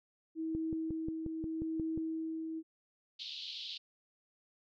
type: tone with tremolo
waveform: sine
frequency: 321.4 Hz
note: E4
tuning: 44 cents flat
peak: -33 dBFS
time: 0.35-2.63 s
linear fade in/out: 50 ms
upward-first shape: triangle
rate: 0.82 Hz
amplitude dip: 40%
type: click train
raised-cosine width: 3 ms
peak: -28 dBFS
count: 9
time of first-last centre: 0.55-1.976 s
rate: 5.61 Hz
type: band-pass noise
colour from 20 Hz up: white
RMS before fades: -44 dBFS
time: 3.19-3.78 s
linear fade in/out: 10 ms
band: 3000 to 4400 Hz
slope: 48 dB/octave
effects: none